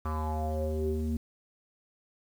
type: tone with low-pass filter sweep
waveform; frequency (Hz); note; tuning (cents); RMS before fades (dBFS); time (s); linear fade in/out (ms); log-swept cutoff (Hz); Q
square; 77.78; D#2; 0; -31; 0.05-1.17; 5; 1200 to 260; 6.5
effects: 9-bit